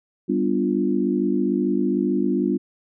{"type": "chord", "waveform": "sine", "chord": "G dominant seventh", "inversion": "none", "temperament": "equal", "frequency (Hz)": [196, 246.9, 293.7, 349.2], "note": ["G3", "B3", "D4", "F4"], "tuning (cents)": [0, 0, 0, 0], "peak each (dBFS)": -24, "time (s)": [0.28, 2.58], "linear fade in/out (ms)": 20, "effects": []}